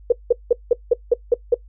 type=tone bursts; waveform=sine; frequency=477.1 Hz; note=A#4; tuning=40 cents sharp; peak=-9 dBFS; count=8; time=0.1-1.544 s; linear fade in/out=5 ms; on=23 ms; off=180 ms; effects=noise-tail reverb RT60 0.1 s tail -19 dB re dry + added 50 Hz sine -41 dBFS peak until 1.68 s